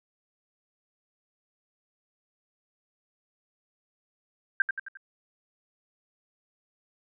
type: tone with echo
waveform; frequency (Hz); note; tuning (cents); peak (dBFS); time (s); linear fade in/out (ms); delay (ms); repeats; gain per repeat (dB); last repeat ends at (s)
sine; 1583; G6; +17; -18; 4.6-4.62; 2; 88; 4; -6; 4.972
effects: none